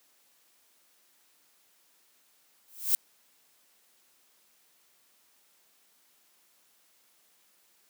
violet noise with exponential growth, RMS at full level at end -21 dBFS, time 2.68-2.95 s, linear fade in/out 0 ms, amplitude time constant 57 ms, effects white hiss -66 dBFS RMS until 7.89 s + high-pass 200 Hz 12 dB/octave

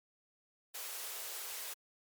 white high-pass noise, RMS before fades -43 dBFS, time 0.74-1.74 s, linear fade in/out 10 ms, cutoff 380 Hz, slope 48 dB/octave, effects MP3 96 kbps

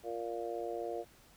harmonic tone, 116.54 Hz, A#2, in tune, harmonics 3 / 4 / 5 / 6, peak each -42 / -40 / -43 / -42 dBFS, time 0.03-1.05 s, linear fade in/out 50 ms, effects pink hiss -62 dBFS RMS until 1.36 s

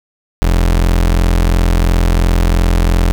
35% pulse tone, 42.89 Hz, F1, 31 cents flat, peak -7 dBFS, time 0.42-3.12 s, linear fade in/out 0 ms, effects none

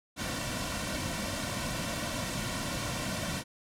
pink noise with comb filter, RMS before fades -34 dBFS, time 0.16-3.44 s, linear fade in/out 50 ms, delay 2.4 ms, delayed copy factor -0.7, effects low-pass 10000 Hz 12 dB/octave

